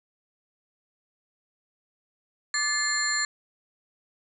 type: tone cluster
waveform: sine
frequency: 1180 / 1737 / 2098 / 4206 / 7200 Hz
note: D6 / A6 / C7 / C8 / A8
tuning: +8 / -23 / +4 / +8 / +39 cents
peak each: -34 / -27 / -35 / -29 / -29 dBFS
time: 2.54-3.25 s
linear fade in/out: 2 ms
effects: tanh soft clip ceiling -13 dBFS